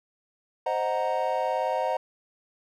triangle chord, C half-diminished seventh, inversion none, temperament equal, 523.3 / 622.3 / 740 / 932.3 Hz, C5 / Eb5 / Gb5 / Bb5, 0 / 0 / 0 / 0 cents, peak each -28 dBFS, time 0.66-1.97 s, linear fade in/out 5 ms, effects none

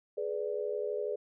sine chord, G# diminished, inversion none, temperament equal with one note detuned, 421.6 / 493.9 / 587.3 Hz, G#4 / B4 / D5, +26 / 0 / 0 cents, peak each -34 / -37 / -38 dBFS, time 0.17-1.16 s, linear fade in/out 10 ms, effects none

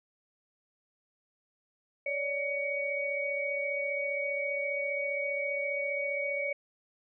sine tone cluster, 564 / 599 / 2248 Hz, C#5 / D5 / C#7, +30 / +34 / +24 cents, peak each -34 / -40 / -32 dBFS, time 2.06-6.53 s, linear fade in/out 5 ms, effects none

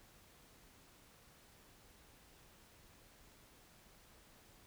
silence, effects pink hiss -64 dBFS RMS until 4.66 s

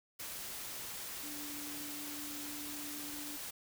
sine tone in noise, 293.7 Hz, D4, in tune, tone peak -47 dBFS, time 1.23-3.37 s, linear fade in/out 10 ms, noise white, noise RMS -44 dBFS, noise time 0.19-3.51 s, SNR -6 dB, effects none

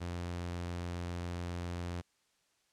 sawtooth tone, 87.31 Hz, F2, in tune, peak -33 dBFS, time 0-2.02 s, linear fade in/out 20 ms, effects white hiss -74 dBFS RMS until 2.72 s + low-pass 8000 Hz 12 dB/octave

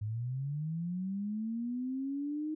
sine linear sweep, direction up, 102.4 to 312.6 Hz, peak -33 dBFS, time 0.01-2.55 s, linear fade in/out 10 ms, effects none

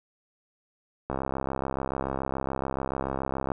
click train, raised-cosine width 1 ms, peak -15 dBFS, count 163, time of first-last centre 1.1-3.518 s, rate 67 Hz, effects none

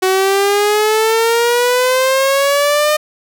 sawtooth exponential sweep, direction up, 372.6 to 610 Hz, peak -7 dBFS, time 0.02-2.97 s, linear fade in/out 10 ms, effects none

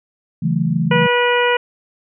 sine chord, F# minor seventh, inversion second, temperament equal, 138.59 / 164.81 / 185 / 220 Hz, C#3 / E3 / F#3 / A3, 0 / 0 / 0 / 0 cents, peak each -22 / -17 / -23 / -22 dBFS, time 0.42-1.07 s, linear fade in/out 10 ms
harmonic tone, 486.4 Hz, B4, 26 cents flat, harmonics 1 / 2 / 3 / 4 / 5 / 6, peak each -16 / -19 / -21 / -22 / -23 / -24 dBFS, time 0.91-1.57 s, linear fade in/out 5 ms
effects none

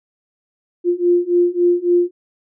sine beating tone pair, 349.2 / 352.8 Hz, F4 / F4, 0 / +18 cents, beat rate 3.6 Hz, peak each -16 / -15 dBFS, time 0.84-2.11 s, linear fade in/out 50 ms, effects none

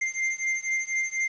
square beating tone pair, 2095 / 2099.1 Hz, C7 / C7, +2 / +5 cents, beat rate 4.1 Hz, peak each -29 / -30 dBFS, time 0.01-1.28 s, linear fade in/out 10 ms, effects resampled to 16000 Hz + 9-bit

